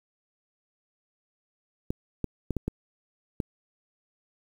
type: clicks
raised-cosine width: 3 ms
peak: -15 dBFS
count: 6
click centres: 1.905 / 2.243 / 2.507 / 2.567 / 2.68 / 3.402 s
effects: 8-bit